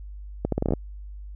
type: accelerating click train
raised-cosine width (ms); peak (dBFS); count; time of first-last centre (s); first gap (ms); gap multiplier
2; -10; 9; 0.45-0.736; 73; 0.78
effects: added 50 Hz sine -36 dBFS peak until 1.35 s